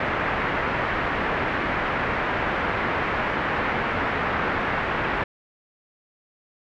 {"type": "low-pass noise", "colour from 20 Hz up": "white", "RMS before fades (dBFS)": -25, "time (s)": [0, 5.24], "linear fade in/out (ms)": 5, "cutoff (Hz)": 2000, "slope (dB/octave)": 24, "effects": []}